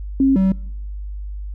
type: tone pair in turn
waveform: sine / triangle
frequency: 269.9 / 190.85 Hz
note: C#4 / G3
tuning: -46 / -46 cents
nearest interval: tritone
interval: 600 cents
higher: first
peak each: -11 dBFS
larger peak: neither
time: 0.2-0.36 / 0.36-0.52 s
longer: neither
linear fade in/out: 2 ms
effects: noise-tail reverb RT60 0.8 s tail -24 dB re dry + added 50 Hz sine -26 dBFS peak until 1.54 s